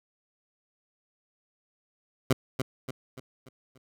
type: tone with echo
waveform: 15% pulse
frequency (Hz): 130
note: C3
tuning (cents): -11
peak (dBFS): -13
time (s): 2.3-2.33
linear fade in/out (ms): 5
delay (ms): 290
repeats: 5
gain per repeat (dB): -7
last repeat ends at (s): 3.78
effects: none